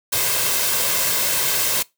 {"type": "noise with comb filter", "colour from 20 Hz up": "white", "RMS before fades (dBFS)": -20, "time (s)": [0.12, 1.83], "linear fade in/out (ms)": 10, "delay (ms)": 1.9, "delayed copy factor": 0.5, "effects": ["noise-tail reverb RT60 0.2 s tail -22 dB re dry", "high-pass 100 Hz 12 dB/octave"]}